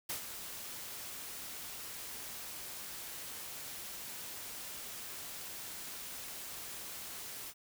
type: noise with ADSR envelope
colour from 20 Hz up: white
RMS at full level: -37 dBFS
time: 0.09-7.54 s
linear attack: 9 ms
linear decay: 100 ms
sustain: -8 dB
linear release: 54 ms
effects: none